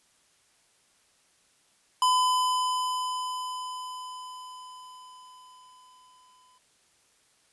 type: tone with exponential decay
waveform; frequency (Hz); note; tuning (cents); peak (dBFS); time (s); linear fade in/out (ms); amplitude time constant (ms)
square; 1009; B5; +37; -20; 2.02-6.58; 2; 990
effects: white hiss -65 dBFS RMS until 7.52 s + resampled to 24000 Hz